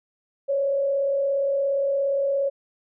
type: tone with frequency modulation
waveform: sine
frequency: 554.4 Hz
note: C#5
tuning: in tune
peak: -20 dBFS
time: 0.48-2.5 s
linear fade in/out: 20 ms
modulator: 37.2 Hz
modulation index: 0.36
effects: none